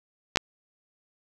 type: clicks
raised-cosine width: 0.2 ms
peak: -3 dBFS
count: 2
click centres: 0.359 / 0.372 s
effects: none